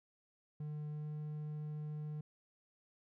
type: tone with pitch glide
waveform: triangle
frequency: 150.3 to 151.17 Hz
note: D3 to D#3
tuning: +40 to -50 cents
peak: -38 dBFS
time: 0.6-2.21 s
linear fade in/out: 5 ms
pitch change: +10 cents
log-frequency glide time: 0.89-1.08 s
effects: none